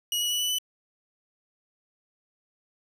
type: tone with pitch steps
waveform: sawtooth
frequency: 2905 / 2927 / 2949 / 2971 / 2994 Hz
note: F#7 / F#7 / F#7 / F#7 / F#7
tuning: -32 / -19 / -6 / +6 / +20 cents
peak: -22 dBFS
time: 0.12-0.585 s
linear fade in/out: 2 ms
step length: 93 ms
effects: none